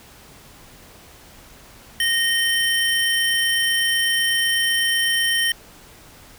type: tone pair together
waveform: square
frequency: 1856 / 3084 Hz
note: A#6 / G7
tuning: -8 / -29 cents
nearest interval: major sixth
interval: 879 cents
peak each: -21 dBFS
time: 2-5.52 s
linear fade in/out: 2 ms
effects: pink hiss -46 dBFS RMS until 6.38 s